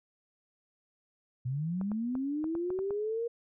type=linear sweep; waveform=sine; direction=up; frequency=120.2 to 474.2 Hz; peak=-30 dBFS; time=1.45-3.28 s; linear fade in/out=10 ms
type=clicks; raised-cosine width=1 ms; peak=-29 dBFS; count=8; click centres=1.813 / 1.917 / 2.153 / 2.442 / 2.552 / 2.704 / 2.79 / 2.907 s
effects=none